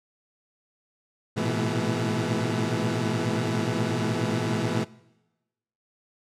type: tone cluster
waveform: 20% pulse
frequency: 108.4 / 117.8 / 125.1 / 166.1 / 212.7 Hz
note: A2 / A#2 / B2 / E3 / G#3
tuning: -25 / +19 / +23 / +13 / +42 cents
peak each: -26 dBFS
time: 1.36-4.85 s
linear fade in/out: 20 ms
effects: noise-tail reverb RT60 1.0 s tail -21 dB re dry + low-pass 8000 Hz 12 dB/octave